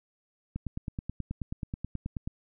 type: click train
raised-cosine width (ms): 5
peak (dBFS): -21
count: 17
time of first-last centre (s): 0.56-2.275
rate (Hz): 9.33
effects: none